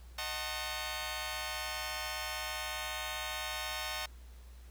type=chord; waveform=10% pulse; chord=D# diminished seventh; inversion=none; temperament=just; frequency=622.3 / 746.7 / 896 / 1075.3 Hz; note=D#5 / F#5 / A5 / C6; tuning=0 / +16 / +31 / +47 cents; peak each=-34 dBFS; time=0.18-4.06 s; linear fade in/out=5 ms; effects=added 60 Hz sine -49 dBFS peak until 4.7 s + pink hiss -63 dBFS RMS until 4.7 s